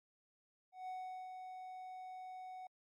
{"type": "tone with ADSR envelope", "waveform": "triangle", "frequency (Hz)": 743, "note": "F#5", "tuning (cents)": 7, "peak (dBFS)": -40, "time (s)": [0.72, 2.67], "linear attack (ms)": 160, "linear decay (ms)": 410, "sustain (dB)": -5, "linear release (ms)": 3, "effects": ["AAC 64 kbps"]}